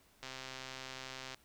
click train, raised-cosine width 0.2 ms, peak -27 dBFS, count 147, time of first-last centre 0.23-1.345 s, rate 131 Hz, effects pink hiss -67 dBFS RMS until 1.44 s

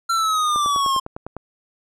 square exponential sweep, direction down, 1366 to 1055 Hz, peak -18 dBFS, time 0.09-1 s, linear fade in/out 10 ms
click train, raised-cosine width 1 ms, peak -17 dBFS, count 9, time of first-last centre 0.56-1.366 s, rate 9.92 Hz
effects low-pass 10000 Hz 12 dB/octave

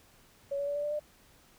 sine tone with pitch steps, 560 / 567.5 / 575.1 / 582.8 / 590.6 / 598.5 Hz, C#5 / C#5 / D5 / D5 / D5 / D5, +18 / +41 / -36 / -13 / +10 / +33 cents, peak -30 dBFS, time 0.51-0.996 s, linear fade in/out 10 ms, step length 81 ms, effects pink hiss -61 dBFS RMS until 1.58 s

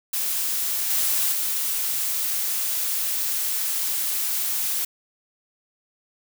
blue noise with level steps, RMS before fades -25 / -22 / -25 dBFS, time 0.13-4.85 s, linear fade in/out 5 ms, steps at 0.9 / 1.32 s, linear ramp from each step 5 ms, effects none

